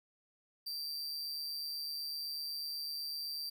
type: tone with amplitude modulation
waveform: 45% pulse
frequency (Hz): 4699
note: D8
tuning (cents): 0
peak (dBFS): -35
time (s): 0.66-3.5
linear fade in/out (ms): 10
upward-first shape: sine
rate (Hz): 148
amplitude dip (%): 55
effects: 12-bit